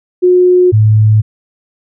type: tone pair in turn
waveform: sine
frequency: 361.7 / 107.84 Hz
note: F#4 / A2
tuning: -39 / -34 cents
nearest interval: octave + major sixth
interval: 2095 cents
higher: first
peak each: -4 dBFS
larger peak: neither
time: 0.22-0.72 / 0.72-1.22 s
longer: neither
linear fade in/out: 20 ms
effects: none